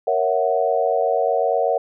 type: chord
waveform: sine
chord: F# dominant seventh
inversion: first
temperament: equal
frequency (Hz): 466.2 / 554.4 / 659.3 / 740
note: A#4 / C#5 / E5 / F#5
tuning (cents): 0 / 0 / 0 / 0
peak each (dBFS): -22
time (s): 0.07-1.78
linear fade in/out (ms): 5
effects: none